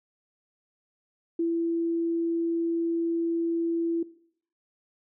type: tone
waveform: sine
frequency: 334.5 Hz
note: E4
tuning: 25 cents sharp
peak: -23 dBFS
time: 1.39-4.03 s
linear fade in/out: 5 ms
effects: noise-tail reverb RT60 0.6 s tail -19 dB re dry